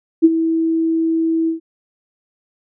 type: tone with ADSR envelope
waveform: sine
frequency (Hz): 326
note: E4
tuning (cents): -19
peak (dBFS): -3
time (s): 0.22-1.6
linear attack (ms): 27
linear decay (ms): 37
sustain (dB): -11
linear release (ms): 120
effects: none